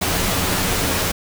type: noise with comb filter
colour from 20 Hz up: pink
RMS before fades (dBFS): -20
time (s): 0.01-1.12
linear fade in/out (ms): 10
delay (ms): 11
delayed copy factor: +0.55
effects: none

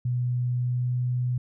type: tone with pitch glide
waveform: sine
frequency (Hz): 123.47 to 124.33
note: B2 to B2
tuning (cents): 0 to +12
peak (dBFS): -23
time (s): 0.05-1.38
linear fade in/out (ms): 5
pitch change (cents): +12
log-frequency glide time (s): 0.55-0.98
effects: none

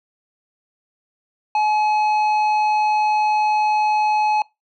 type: tone with tanh clipping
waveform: sine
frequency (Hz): 850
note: G#5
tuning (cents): +40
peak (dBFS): -17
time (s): 1.55-4.42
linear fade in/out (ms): 2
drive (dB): 9
effects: noise-tail reverb RT60 0.2 s tail -22 dB re dry

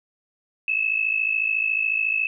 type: tone pair together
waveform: sine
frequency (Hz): 2577 / 2631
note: E7 / E7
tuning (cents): -40 / -4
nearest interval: unison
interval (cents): 36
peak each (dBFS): -23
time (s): 0.68-2.27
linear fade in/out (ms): 2
effects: none

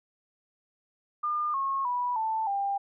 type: tone with pitch steps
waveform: sine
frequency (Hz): 1207 / 1087.8 / 980.4 / 883.6 / 796.3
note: D6 / C#6 / B5 / A5 / G5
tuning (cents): +47 / -33 / -13 / +7 / +27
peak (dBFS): -26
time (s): 1.23-2.78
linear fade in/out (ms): 10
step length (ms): 310
effects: none

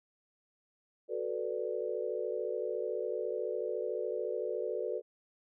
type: chord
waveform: sine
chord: B minor seventh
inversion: second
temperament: equal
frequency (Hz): 370 / 440 / 493.9 / 587.3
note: F#4 / A4 / B4 / D5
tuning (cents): 0 / 0 / 0 / 0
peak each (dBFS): -39 / -37 / -37 / -40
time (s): 1.08-5.02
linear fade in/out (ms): 50
effects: none

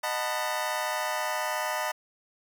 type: chord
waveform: 25% pulse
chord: B dominant seventh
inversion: first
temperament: just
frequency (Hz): 617.4 / 740.8 / 889 / 987.8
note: D#5 / F#5 / A5 / B5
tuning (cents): -14 / +2 / +18 / 0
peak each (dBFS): -29 / -32 / -30 / -30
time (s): 0.03-1.92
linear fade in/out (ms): 10
effects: none

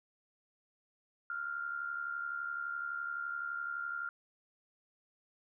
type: tone with amplitude modulation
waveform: sine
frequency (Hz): 1396.9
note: F6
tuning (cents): 0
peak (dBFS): -33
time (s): 1.3-4.09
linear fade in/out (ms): 2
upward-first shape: sine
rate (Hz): 71.8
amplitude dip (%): 65
effects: none

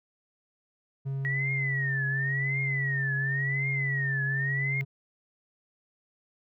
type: tone with pitch glide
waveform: triangle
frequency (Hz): 136.1 to 136.97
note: C#3 to C#3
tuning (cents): -31 to -20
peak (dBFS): -27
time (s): 1.05-4.85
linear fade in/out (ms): 20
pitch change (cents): +11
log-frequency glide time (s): 1.95-3.43
type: tone with vibrato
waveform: sine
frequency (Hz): 1900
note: A#6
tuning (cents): +33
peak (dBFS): -28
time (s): 1.25-4.81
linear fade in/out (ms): 0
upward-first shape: triangle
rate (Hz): 0.92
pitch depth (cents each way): 210
effects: none

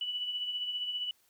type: tone with tremolo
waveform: sine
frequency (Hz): 2960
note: F#7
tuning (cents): 0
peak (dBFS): -30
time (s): 0.01-1.11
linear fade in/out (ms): 2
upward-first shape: triangle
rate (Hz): 15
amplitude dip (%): 55
effects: white hiss -69 dBFS RMS until 1.29 s

